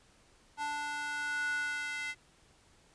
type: tone with high-pass filter sweep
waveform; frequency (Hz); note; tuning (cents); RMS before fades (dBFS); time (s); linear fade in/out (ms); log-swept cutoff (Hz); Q
square; 293.7; D4; 0; -36; 0.57-2.15; 50; 1000 to 1900; 5.7
effects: pink hiss -64 dBFS RMS until 2.94 s + resampled to 22050 Hz